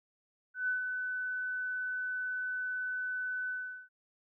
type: tone with ADSR envelope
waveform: sine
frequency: 1503 Hz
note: F#6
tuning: 27 cents sharp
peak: -28 dBFS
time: 0.54-3.89 s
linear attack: 140 ms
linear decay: 130 ms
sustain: -5 dB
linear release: 400 ms
effects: none